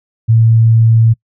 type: tone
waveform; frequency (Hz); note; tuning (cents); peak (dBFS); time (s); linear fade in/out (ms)
sine; 113.4; A#2; -47; -5; 0.28-1.14; 20
effects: noise-tail reverb RT60 0.1 s tail -25 dB re dry